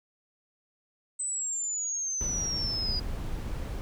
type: exponential sweep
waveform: sine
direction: down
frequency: 8140 to 4874 Hz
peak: -29 dBFS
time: 1.19-3 s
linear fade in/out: 10 ms
type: noise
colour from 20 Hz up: brown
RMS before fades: -34 dBFS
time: 2.21-3.81 s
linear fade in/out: 0 ms
effects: none